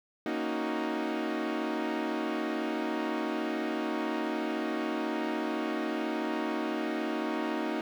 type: chord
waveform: sawtooth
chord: D# minor seventh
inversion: second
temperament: equal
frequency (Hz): 233.1 / 277.2 / 311.1 / 370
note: A#3 / C#4 / D#4 / F#4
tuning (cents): 0 / 0 / 0 / 0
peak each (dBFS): -32 / -34 / -29 / -33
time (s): 0.26-7.81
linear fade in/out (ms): 2
effects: low-pass 3000 Hz 12 dB/octave + 10-bit